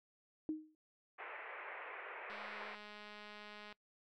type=tone with exponential decay; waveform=sine; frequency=311.1 Hz; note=D#4; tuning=in tune; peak=-33 dBFS; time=0.49-0.75 s; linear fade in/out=1 ms; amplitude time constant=55 ms
type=band-pass noise; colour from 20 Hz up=white; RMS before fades=-49 dBFS; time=1.18-2.76 s; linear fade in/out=20 ms; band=390 to 2400 Hz; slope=48 dB/octave
type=click train; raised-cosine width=0.3 ms; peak=-37 dBFS; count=299; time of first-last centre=2.3-3.726 s; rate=209 Hz
effects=noise-tail reverb RT60 0.1 s tail -22 dB re dry